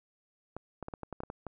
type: clicks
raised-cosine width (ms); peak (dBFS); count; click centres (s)
1; -25; 10; 0.566 / 0.827 / 0.884 / 0.938 / 1.033 / 1.127 / 1.204 / 1.235 / 1.301 / 1.467
effects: none